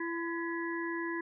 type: harmonic tone with a mistuned harmonic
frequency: 336.4 Hz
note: E4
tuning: 35 cents sharp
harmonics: 1 / 3 / 5 / 6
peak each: -35 / -41 / -40 / -42 dBFS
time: 0-1.21 s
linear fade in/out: 5 ms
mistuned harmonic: 6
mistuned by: -55 cents
effects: none